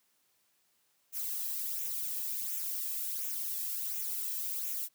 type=noise with flanger; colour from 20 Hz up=violet; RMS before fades=-36 dBFS; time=1.12-4.89 s; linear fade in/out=50 ms; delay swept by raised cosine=0.21 to 1.41 ms; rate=1.4 Hz; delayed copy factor=-0.55; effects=white hiss -73 dBFS RMS until 4.94 s + high-pass 100 Hz 12 dB/octave